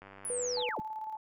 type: click train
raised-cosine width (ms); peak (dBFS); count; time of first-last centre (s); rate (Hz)
0.5; -35; 60; 0.02-0.622; 98
type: linear sweep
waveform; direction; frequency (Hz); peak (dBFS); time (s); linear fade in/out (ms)
sine; down; 10548 to 77.78; -34; 0.25-0.8; 0
type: tone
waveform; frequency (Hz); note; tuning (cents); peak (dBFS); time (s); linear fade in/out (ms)
sine; 491.4; B4; -9; -33; 0.3-0.69; 0
type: tone with tremolo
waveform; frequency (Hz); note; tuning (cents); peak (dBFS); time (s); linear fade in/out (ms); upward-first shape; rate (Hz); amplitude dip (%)
sine; 870; A5; -20; -35; 0.57-1.17; 2; square; 18; 40
effects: none